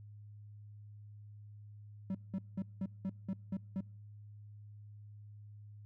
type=tone bursts; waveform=triangle; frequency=191.2 Hz; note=G3; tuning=43 cents flat; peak=-32 dBFS; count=8; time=2.1-3.806 s; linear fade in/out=2 ms; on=47 ms; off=190 ms; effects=noise-tail reverb RT60 0.7 s tail -26 dB re dry + added 104 Hz sine -50 dBFS peak until 5.85 s